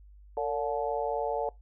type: harmonic tone with a mistuned harmonic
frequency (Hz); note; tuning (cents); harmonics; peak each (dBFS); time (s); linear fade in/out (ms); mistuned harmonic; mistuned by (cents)
144; D3; -34; 3 / 4 / 5 / 6; -32 / -33 / -34 / -35; 0.37-1.49; 2; 3; +80
effects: noise-tail reverb RT60 0.2 s tail -23 dB re dry + added 50 Hz sine -50 dBFS peak until 1.61 s